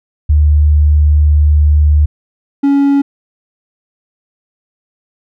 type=tone pair in turn; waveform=sine / triangle; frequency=74.7 / 280.1 Hz; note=D2 / C#4; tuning=+30 / +18 cents; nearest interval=octave + major seventh; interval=2288 cents; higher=second; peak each=-5 dBFS; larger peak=neither; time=0.29-2.06 / 2.63-3.02 s; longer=first; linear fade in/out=10 ms; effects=none